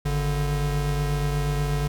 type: tone pair together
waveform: square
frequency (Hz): 51.07 / 144.9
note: G#1 / D3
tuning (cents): -28 / -23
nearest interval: octave + tritone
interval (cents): 1805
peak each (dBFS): -27 / -25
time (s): 0.05-1.88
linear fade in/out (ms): 10
effects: none